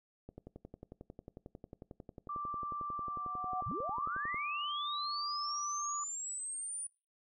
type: click train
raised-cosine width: 2 ms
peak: -34 dBFS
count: 46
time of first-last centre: 0.29-4.344 s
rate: 11.1 Hz
type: tone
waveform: sine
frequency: 1174.7 Hz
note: D6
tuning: in tune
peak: -37 dBFS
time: 2.29-6.04 s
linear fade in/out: 5 ms
type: tone with exponential growth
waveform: sine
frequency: 738 Hz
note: F#5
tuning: 5 cents flat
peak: -33 dBFS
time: 2.92-3.61 s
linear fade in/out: 5 ms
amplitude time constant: 150 ms
type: linear sweep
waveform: sine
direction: up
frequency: 65.41 to 9480 Hz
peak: -38 dBFS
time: 3.66-6.87 s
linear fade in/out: 5 ms
effects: noise-tail reverb RT60 0.3 s tail -22 dB re dry